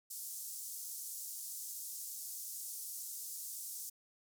white band-pass noise, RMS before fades -45 dBFS, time 0.1-3.9 s, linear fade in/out 10 ms, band 5800 to 15000 Hz, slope 24 dB/octave, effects none

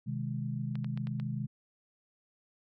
sine chord, Ab major, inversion first, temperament equal with one note detuned, 128.19 / 155.56 / 207.7 Hz, C3 / Eb3 / Ab3, -35 / 0 / 0 cents, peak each -35 / -38 / -38 dBFS, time 0.06-1.47 s, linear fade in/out 20 ms
clicks, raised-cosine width 0.3 ms, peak -31 dBFS, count 5, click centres 0.755 / 0.845 / 0.975 / 1.071 / 1.199 s
effects none

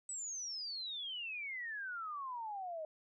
sine exponential sweep, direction down, 8060 to 611 Hz, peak -40 dBFS, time 0.09-2.85 s, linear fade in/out 2 ms, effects none

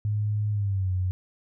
sine tone with pitch glide, 105.1 to 92.02 Hz, G#2 to F#2, +21 to -9 cents, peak -23 dBFS, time 0.05-1.11 s, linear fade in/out 0 ms, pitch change -230 cents, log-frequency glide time 0.51-0.92 s, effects none

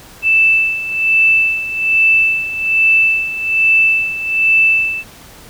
sine tone with tremolo, 2644 Hz, E7, 5 cents sharp, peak -7 dBFS, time 0.22-5.04 s, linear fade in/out 50 ms, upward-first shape sine, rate 1.2 Hz, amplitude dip 75%, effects pink hiss -39 dBFS RMS until 5.49 s

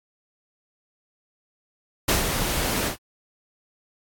pink noise with ADSR envelope, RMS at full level -19 dBFS, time 2.08-2.97 s, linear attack 9 ms, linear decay 150 ms, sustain -6 dB, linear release 110 ms, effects AAC 64 kbps

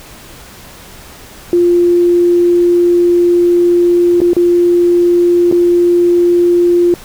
sine tone with dropouts, 349.2 Hz, F4, in tune, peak -6 dBFS, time 1.53-6.94 s, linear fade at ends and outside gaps 1 ms, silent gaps 4.204-4.216 / 4.333-4.366 / 5.514-5.524 s, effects pink hiss -35 dBFS RMS until 7.04 s

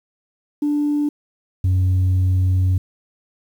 sine tone pair in turn, 293.7 / 92.51 Hz, D4 / F#2, 0 / 0 cents, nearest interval octave + minor sixth, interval 2000 cents, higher first, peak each -15 / -11 dBFS, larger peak second, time 0.62-1.09 / 1.64-2.78 s, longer second, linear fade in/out 5 ms, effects tanh soft clip ceiling -13 dBFS + 8-bit

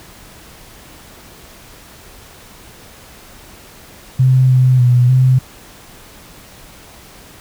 sine tone with pitch steps, 129.6 / 128.2 / 123.4 / 129.1 Hz, C3 / C3 / B2 / C3, -16 / -35 / -1 / -23 cents, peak -7 dBFS, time 4.19-5.39 s, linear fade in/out 10 ms, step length 300 ms, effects pink hiss -40 dBFS RMS until 7.4 s

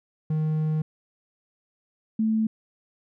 triangle / sine tone pair in turn, 155.56 / 220 Hz, D#3 / A3, 0 / 0 cents, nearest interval tritone, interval 600 cents, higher second, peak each -20 dBFS, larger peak neither, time 0.3-0.82 / 2.19-2.47 s, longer first, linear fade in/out 5 ms, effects none

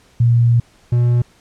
sine / triangle tone pair in turn, 118.3 / 120.79 Hz, A#2 / B2, +26 / -38 cents, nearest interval unison, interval 36 cents, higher second, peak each -9 dBFS, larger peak neither, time 0.2-0.6 / 0.92-1.22 s, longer first, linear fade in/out 5 ms, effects pink hiss -52 dBFS RMS until 1.4 s + low-pass 9000 Hz 12 dB/octave

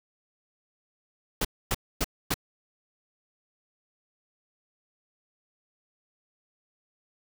pink noise bursts, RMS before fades -26 dBFS, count 4, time 1.41-2.342 s, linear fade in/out 5 ms, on 38 ms, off 260 ms, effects none

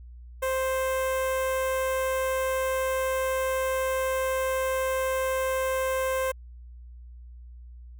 sawtooth tone with notch filter, 524 Hz, C5, 2 cents sharp, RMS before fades -27 dBFS, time 0.42-6.32 s, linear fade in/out 10 ms, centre 4500 Hz, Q 0.88, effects added 60 Hz sine -42 dBFS peak until 7.99 s

